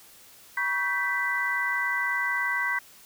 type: tone cluster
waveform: sine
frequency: 966 / 1117 / 1554 / 1981 Hz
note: B5 / C#6 / G6 / B6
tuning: -39 / +13 / -16 / +5 cents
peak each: -34 / -34 / -29 / -27 dBFS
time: 0.57-2.79 s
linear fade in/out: 5 ms
effects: white hiss -52 dBFS RMS until 3.05 s